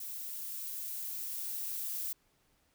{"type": "noise with level ramp", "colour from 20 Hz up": "violet", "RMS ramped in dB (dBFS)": [-42, -37], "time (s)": [0, 2.13], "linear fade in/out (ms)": 5, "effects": ["pink hiss -72 dBFS RMS until 2.74 s"]}